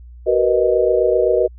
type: chord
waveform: sine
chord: B major seventh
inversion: second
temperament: equal with one note detuned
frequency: 378 / 466.2 / 493.9 / 622.3 Hz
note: F#4 / A#4 / B4 / D#5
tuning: +37 / 0 / 0 / 0 cents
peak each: -18 dBFS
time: 0.26-1.48 s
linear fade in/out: 20 ms
effects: added 60 Hz sine -36 dBFS peak until 1.58 s